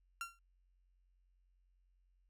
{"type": "tone with exponential decay", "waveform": "30% pulse", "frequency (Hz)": 1374, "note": "F6", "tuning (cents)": -29, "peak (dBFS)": -35, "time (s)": [0.21, 0.39], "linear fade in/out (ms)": 1, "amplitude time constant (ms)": 39, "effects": ["added 45 Hz sine -70 dBFS peak until 2.29 s", "resampled to 32000 Hz"]}